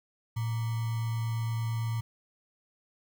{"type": "tone with sample-and-hold", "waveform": "sine", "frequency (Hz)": 113.6, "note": "A#2", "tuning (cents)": -44, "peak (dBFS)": -28, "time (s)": [0.36, 2.01], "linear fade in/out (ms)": 10, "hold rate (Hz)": 1050, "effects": []}